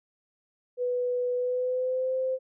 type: tone with pitch glide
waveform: sine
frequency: 493.9 to 519.7 Hz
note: B4 to C5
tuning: 0 to -12 cents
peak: -25 dBFS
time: 0.77-2.39 s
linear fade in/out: 50 ms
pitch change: +88 cents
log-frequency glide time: 1.35-2.15 s
effects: none